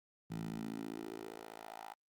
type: tone with high-pass filter sweep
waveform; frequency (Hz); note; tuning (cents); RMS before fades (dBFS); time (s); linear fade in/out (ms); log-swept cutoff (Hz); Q
10% pulse; 55; A1; 0; -45; 0.3-1.94; 10; 150 to 850; 3.1
effects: Opus 48 kbps